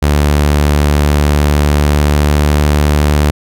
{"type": "tone with pitch glide", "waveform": "sawtooth", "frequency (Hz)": [73.42, 74.06], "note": ["D2", "D2"], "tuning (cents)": [0, 15], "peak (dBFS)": -4, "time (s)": [0.02, 3.31], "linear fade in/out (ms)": 10, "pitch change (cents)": 15, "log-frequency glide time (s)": [1.72, 2.61], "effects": []}